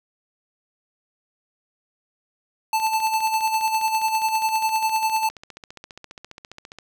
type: tone with tremolo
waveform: square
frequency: 880 Hz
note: A5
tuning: in tune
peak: -18 dBFS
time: 2.73-5.29 s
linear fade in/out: 2 ms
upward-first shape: sine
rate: 10 Hz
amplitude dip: 60%
type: click train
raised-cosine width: 0.2 ms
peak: -22 dBFS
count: 60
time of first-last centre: 2.8-6.786 s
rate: 14.8 Hz
effects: none